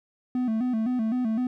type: tone with vibrato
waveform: triangle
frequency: 235.7 Hz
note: A#3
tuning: 19 cents sharp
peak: -21 dBFS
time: 0.35-1.47 s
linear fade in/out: 2 ms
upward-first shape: square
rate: 3.9 Hz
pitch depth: 110 cents each way
effects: none